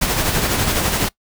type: noise with tremolo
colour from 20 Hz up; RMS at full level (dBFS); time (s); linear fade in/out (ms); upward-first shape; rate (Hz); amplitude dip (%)
pink; -17; 0.01-1.09; 10; sine; 12; 40
effects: noise-tail reverb RT60 0.1 s tail -22 dB re dry